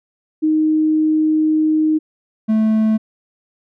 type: tone pair in turn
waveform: sine / triangle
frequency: 311.1 / 218.4 Hz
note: D#4 / A3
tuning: 0 / -13 cents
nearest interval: tritone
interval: 613 cents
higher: first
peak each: -12 / -10 dBFS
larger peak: second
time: 0.42-1.99 / 2.48-2.98 s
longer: first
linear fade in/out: 20 ms
effects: none